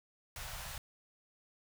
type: band-stop noise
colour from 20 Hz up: pink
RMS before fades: -44 dBFS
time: 0.36-0.78 s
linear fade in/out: 2 ms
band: 130 to 640 Hz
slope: 24 dB/octave
effects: none